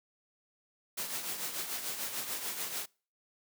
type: noise with tremolo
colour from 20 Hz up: white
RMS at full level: -35 dBFS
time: 0.97-2.86 s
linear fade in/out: 10 ms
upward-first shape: triangle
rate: 6.8 Hz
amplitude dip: 60%
effects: noise-tail reverb RT60 0.4 s tail -26 dB re dry + high-pass 150 Hz 12 dB/octave